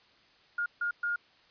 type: tone bursts at uneven times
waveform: sine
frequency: 1421 Hz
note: F6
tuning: 30 cents sharp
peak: -28 dBFS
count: 3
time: 0.58-0.66 / 0.81-0.91 / 1.03-1.16 s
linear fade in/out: 5 ms
effects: white hiss -62 dBFS RMS until 1.5 s + resampled to 11025 Hz